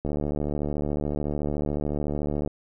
click train, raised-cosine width 2 ms, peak -15 dBFS, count 180, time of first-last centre 0.05-2.475 s, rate 73.8 Hz, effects none

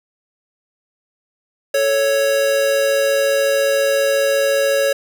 square tone pair together, 440 / 554.4 Hz, A4 / C#5, 0 / 0 cents, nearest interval major third, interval 400 cents, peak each -24 / -15 dBFS, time 1.74-4.93 s, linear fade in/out 5 ms, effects none

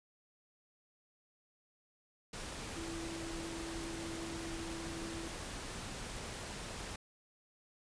sine tone in noise, 331.6 Hz, E4, 10 cents sharp, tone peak -43 dBFS, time 2.76-5.28 s, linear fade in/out 5 ms, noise pink, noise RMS -44 dBFS, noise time 2.33-6.96 s, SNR -2 dB, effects resampled to 22050 Hz

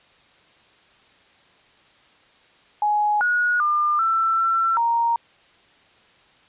sine tone with pitch steps, 837 / 1452 / 1200 / 1335 / 1345 / 932 Hz, G#5 / F#6 / D6 / E6 / E6 / A#5, +13 / -33 / +37 / +22 / +34 / -1 cents, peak -17 dBFS, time 2.82-5.16 s, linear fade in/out 2 ms, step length 390 ms, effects white hiss -55 dBFS RMS until 6.48 s + resampled to 8000 Hz

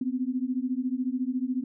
sine beating tone pair, 248.1 / 262.1 Hz, B3 / C4, +8 / +3 cents, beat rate 14 Hz, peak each -29 dBFS, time 0.01-1.64 s, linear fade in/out 5 ms, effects none

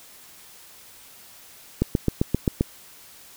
click train, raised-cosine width 3 ms, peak -6 dBFS, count 7, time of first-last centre 1.82-2.609 s, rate 7.6 Hz, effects white hiss -48 dBFS RMS until 3.36 s

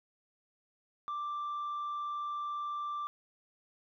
sine tone with tanh clipping, 1177 Hz, D6, 3 cents sharp, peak -35 dBFS, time 1.08-3.07 s, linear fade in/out 0 ms, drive 1 dB, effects none

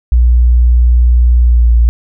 sine tone with pitch glide, 60.1 to 58.22 Hz, B1 to A#1, -46 to -2 cents, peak -4 dBFS, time 0.12-1.89 s, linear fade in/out 0 ms, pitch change -56 cents, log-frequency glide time 1.42-1.73 s, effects none

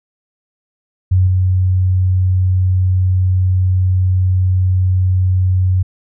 sine tone with level steps, 92.5 Hz, F#2, in tune, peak -8 / -10 dBFS, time 1.11-5.83 s, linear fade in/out 10 ms, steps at 1.27 s, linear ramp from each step 2 ms, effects none

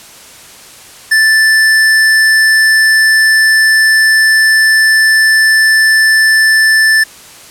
square tone, 1760 Hz, A6, in tune, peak -6 dBFS, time 1.11-7.04 s, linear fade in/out 10 ms, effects white hiss -35 dBFS RMS until 7.5 s + low-pass 11000 Hz 12 dB/octave

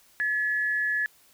sine tone pair together, 1713.2 / 1929 Hz, A6 / B6, -47 / -41 cents, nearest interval major second, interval 206 cents, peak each -24 / -33 dBFS, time 0.2-1.06 s, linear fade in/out 0 ms, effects white hiss -59 dBFS RMS until 1.33 s

